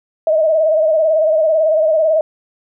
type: tone with vibrato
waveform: sine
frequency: 630 Hz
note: D#5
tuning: 21 cents sharp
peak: -10 dBFS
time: 0.27-2.21 s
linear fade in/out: 2 ms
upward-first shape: sine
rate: 18 Hz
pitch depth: 66 cents each way
effects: none